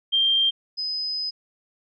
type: tone pair in turn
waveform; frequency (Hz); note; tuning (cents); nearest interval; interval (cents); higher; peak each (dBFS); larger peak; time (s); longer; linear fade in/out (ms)
sine; 3177 / 5031; G7 / D#8; +23 / +18; minor sixth; 795; second; -17 / -25; first; 0.12-0.51 / 0.77-1.31; second; 20
effects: none